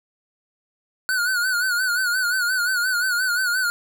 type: tone with vibrato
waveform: square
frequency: 1472 Hz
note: F#6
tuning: 9 cents flat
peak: -20 dBFS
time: 1.09-3.7 s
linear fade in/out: 0 ms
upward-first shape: sine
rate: 5.7 Hz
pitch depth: 79 cents each way
effects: 10-bit